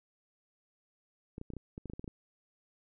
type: clicks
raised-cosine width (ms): 3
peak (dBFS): -29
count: 12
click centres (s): 1.381 / 1.414 / 1.503 / 1.536 / 1.567 / 1.779 / 1.857 / 1.899 / 1.935 / 1.995 / 2.043 / 2.078
effects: none